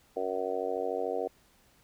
harmonic tone, 93.6 Hz, F#2, 20 cents sharp, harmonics 3 / 4 / 5 / 6 / 7 / 8, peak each -42 / -38 / -33 / -38 / -37 / -38 dBFS, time 0.16-1.28 s, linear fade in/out 10 ms, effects pink hiss -64 dBFS RMS until 1.83 s

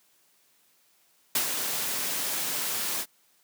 white noise with ADSR envelope, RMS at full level -24 dBFS, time 1.35-3.06 s, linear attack 3 ms, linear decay 100 ms, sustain -6 dB, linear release 57 ms, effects white hiss -65 dBFS RMS until 3.43 s + high-pass 150 Hz 12 dB/octave

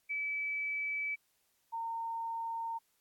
sine tone pair in turn, 2300 / 915 Hz, D7 / A#5, -37 / -32 cents, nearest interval octave + major third, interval 1595 cents, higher first, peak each -33 / -35 dBFS, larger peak first, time 0.09-1.16 / 1.72-2.79 s, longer neither, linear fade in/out 20 ms, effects white hiss -75 dBFS RMS until 3 s + AAC 64 kbps

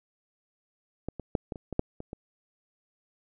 clicks, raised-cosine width 2 ms, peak -19 / -23 / -11 / -20 / -27 / -21 / -10 / -25 / -24 dBFS, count 9, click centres 1.086 / 1.197 / 1.352 / 1.522 / 1.558 / 1.727 / 1.794 / 2.004 / 2.131 s, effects none

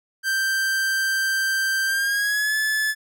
45% pulse tone with pitch glide, 1568 to 1729.8 Hz, G6 to A6, 0 to -30 cents, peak -20 dBFS, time 0.23-2.95 s, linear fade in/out 50 ms, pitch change +170 cents, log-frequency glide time 1.86-2.56 s, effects none

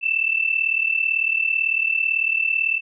sine tone pair together, 2637 / 2675 Hz, E7 / E7, 0 / +25 cents, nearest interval unison, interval 25 cents, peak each -21 dBFS, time 0.01-2.81 s, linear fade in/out 50 ms, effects none

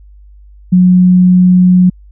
sine tone, 181.7 Hz, F#3, 31 cents flat, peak -3 dBFS, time 0.72-1.9 s, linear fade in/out 10 ms, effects added 50 Hz sine -35 dBFS peak until 2.11 s

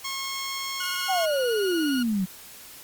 10% pulse tone, 1084 Hz, C#6, 39 cents flat, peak -21 dBFS, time 0.04-1.26 s, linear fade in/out 10 ms
20% pulse tone with vibrato, 1443 Hz, F#6, 44 cents flat, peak -25 dBFS, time 0.8-2.03 s, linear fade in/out 5 ms, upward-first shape triangle, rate 17 Hz, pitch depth 31 cents each way
sine exponential sweep, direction down, 791 to 179.9 Hz, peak -22 dBFS, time 1.08-2.26 s, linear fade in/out 20 ms
effects white hiss -45 dBFS RMS until 2.83 s + Opus 48 kbps

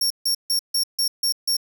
sawtooth tone bursts, 5510 Hz, F8, 24 cents flat, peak -16 dBFS, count 7, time 0.01-1.568 s, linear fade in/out 5 ms, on 94 ms, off 150 ms, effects none

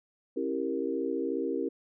sine chord, C# diminished seventh, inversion none, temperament equal with one note detuned, 271.3 / 329.6 / 392 / 466.2 Hz, C#4 / E4 / G4 / Bb4, -37 / 0 / 0 / 0 cents, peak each -34 dBFS, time 0.36-1.69 s, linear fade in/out 10 ms, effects none

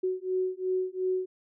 sine beating tone pair, 370 / 372.8 Hz, F#4 / F#4, 0 / +13 cents, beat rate 2.8 Hz, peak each -30 dBFS, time 0.03-1.26 s, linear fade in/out 10 ms, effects none

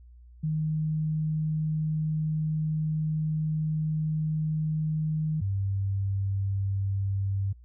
sine tone pair in turn, 155.56 / 98 Hz, D#3 / G2, 0 / 0 cents, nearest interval minor sixth, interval 800 cents, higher first, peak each -25 dBFS, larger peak neither, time 0.43-5.41 / 5.41-7.53 s, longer first, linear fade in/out 10 ms, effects added 60 Hz sine -48 dBFS peak until 7.64 s

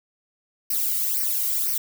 violet noise with flanger, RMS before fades -24 dBFS, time 0.7-1.78 s, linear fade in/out 5 ms, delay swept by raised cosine 0.27 to 1.2 ms, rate 2 Hz, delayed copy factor -0.8, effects none

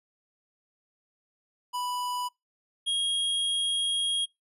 square tone pair in turn, 987.8 / 3271 Hz, B5 / G#7, 0 / -27 cents, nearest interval octave + major sixth, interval 2073 cents, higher second, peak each -30 / -26 dBFS, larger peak second, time 1.73-2.29 / 2.86-4.26 s, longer second, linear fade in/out 20 ms, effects noise-tail reverb RT60 0.2 s tail -26 dB re dry + resampled to 32000 Hz

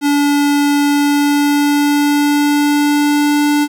square tone with pitch glide, 287.9 to 293.3 Hz, D4 to D4, -34 to -2 cents, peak -11 dBFS, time 0.01-3.68 s, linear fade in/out 50 ms, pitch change +32 cents, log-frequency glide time 0.82-3.46 s, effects 8-bit

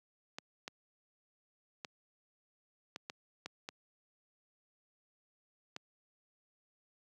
clicks, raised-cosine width 0.2 ms, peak -24 dBFS, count 8, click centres 0.385 / 0.679 / 1.848 / 2.961 / 3.099 / 3.46 / 3.689 / 5.764 s, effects high-pass 150 Hz 12 dB/octave

